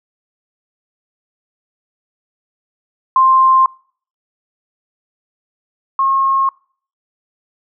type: tone pair in turn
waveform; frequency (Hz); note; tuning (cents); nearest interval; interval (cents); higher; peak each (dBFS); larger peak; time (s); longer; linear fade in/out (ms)
sine; 1051 / 1080.5; C6 / C#6; +7 / -45; unison; 48; second; -7 / -11; first; 3.16-3.66 / 5.99-6.49; neither; 2
effects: noise-tail reverb RT60 0.5 s tail -25 dB re dry